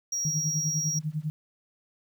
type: tone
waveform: triangle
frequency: 5670 Hz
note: F8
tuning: 25 cents sharp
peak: -26 dBFS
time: 0.12-0.99 s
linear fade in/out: 5 ms
type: tone with tremolo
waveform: sine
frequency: 153.5 Hz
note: D#3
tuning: 23 cents flat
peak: -25 dBFS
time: 0.25-1.3 s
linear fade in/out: 0 ms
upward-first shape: sine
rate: 10 Hz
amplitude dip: 95%
effects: 10-bit